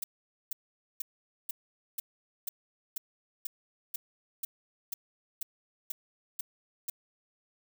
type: noise bursts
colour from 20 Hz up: violet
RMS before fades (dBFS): -34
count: 15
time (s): 0.02-6.9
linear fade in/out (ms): 5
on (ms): 20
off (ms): 470
effects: none